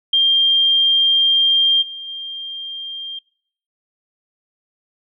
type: tone with level steps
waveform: sine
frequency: 3193 Hz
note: G7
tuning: 31 cents sharp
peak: -11 / -28 / -26 dBFS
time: 0.13-3.19 s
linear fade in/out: 5 ms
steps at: 1.81 / 2.07 s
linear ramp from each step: 20 ms
effects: noise-tail reverb RT60 0.6 s tail -23 dB re dry